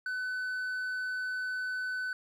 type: tone with hard clipping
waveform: sine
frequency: 1506 Hz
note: F#6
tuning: 30 cents sharp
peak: -33 dBFS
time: 0.06-2.13 s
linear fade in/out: 2 ms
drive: 3 dB
effects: none